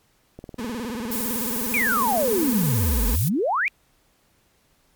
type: click train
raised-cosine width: 2 ms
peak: -24 dBFS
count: 55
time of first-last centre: 0.39-3.145 s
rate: 19.6 Hz
type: tone with vibrato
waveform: 35% pulse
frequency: 231.8 Hz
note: A#3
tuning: 10 cents flat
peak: -26 dBFS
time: 0.58-3.16 s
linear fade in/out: 10 ms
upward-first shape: sine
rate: 18 Hz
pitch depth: 160 cents each way
type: noise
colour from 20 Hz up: violet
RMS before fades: -27 dBFS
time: 1.11-3.29 s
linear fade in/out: 10 ms
type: exponential two-way sweep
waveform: sine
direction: down then up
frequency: 2489 to 43.65 to 2489 Hz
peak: -19 dBFS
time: 1.74-3.68 s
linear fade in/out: 0 ms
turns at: 3.08 s
effects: pink hiss -63 dBFS RMS until 4.95 s + MP3 96 kbps